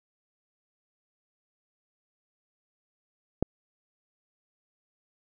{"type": "click", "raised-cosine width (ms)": 2, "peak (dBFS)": -10, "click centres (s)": 3.426, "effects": []}